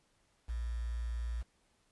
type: tone with quantisation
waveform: sine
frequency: 58.27 Hz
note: A#1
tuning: in tune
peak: -34 dBFS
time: 0.48-1.43 s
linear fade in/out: 20 ms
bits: 9
effects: pink hiss -73 dBFS RMS until 1.91 s + resampled to 24000 Hz